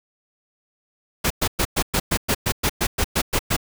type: noise bursts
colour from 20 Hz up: pink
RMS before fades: -20 dBFS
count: 14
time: 1.24-3.566 s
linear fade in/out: 10 ms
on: 64 ms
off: 110 ms
effects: none